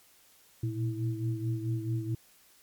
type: tone cluster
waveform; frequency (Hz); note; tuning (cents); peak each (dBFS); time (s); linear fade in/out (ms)
sine; 116.3 / 120.9 / 326.3; A#2 / B2 / E4; -4 / -36 / -18; -31 / -35 / -37; 0.63-2.15; 5
effects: white hiss -61 dBFS RMS until 2.62 s + MP3 96 kbps